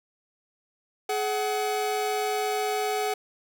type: tone pair together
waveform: 45% pulse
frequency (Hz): 423.4 / 751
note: G#4 / F#5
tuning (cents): +33 / +26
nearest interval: minor seventh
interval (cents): 993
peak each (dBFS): -28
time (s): 1.09-3.14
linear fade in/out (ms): 5
effects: none